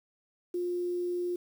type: tone with quantisation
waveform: sine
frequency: 353.9 Hz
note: F4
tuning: 23 cents sharp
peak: -29 dBFS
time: 0.54-1.36 s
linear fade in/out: 5 ms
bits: 9
effects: none